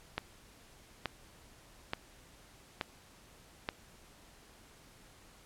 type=click train; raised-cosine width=0.3 ms; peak=-17 dBFS; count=5; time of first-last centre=0.18-3.689 s; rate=1.14 Hz; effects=pink hiss -59 dBFS RMS until 5.45 s + low-pass 12000 Hz 12 dB/octave